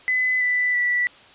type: tone with pitch steps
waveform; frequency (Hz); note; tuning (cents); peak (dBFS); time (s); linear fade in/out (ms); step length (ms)
sine; 2013 / 1986.4 / 1960.2; B6 / B6 / B6; +33 / +9 / -13; -18; 0.08-1.07; 0; 330
effects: white hiss -48 dBFS RMS until 1.34 s + resampled to 8000 Hz